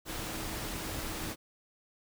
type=tone in noise; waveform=sine; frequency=318.6 Hz; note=D#4; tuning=41 cents sharp; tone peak=-46 dBFS; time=0.05-1.36 s; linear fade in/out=50 ms; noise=pink; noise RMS=-38 dBFS; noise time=0.05-1.36 s; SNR=-11 dB; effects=none